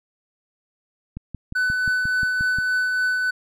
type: click train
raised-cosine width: 5 ms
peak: -19 dBFS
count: 9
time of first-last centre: 1.17-2.586 s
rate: 5.65 Hz
type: tone with tremolo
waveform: triangle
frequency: 1500 Hz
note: F#6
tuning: 23 cents sharp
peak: -16 dBFS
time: 1.55-3.31 s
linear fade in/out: 10 ms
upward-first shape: triangle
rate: 3.5 Hz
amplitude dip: 30%
effects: none